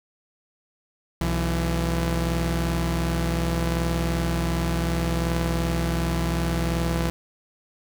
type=tone pair together; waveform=sawtooth; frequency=62.7 / 167.4 Hz; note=B1 / E3; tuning=+27 / +27 cents; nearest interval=octave + perfect fourth; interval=1700 cents; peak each=-21 dBFS; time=1.21-7.1 s; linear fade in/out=0 ms; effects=8-bit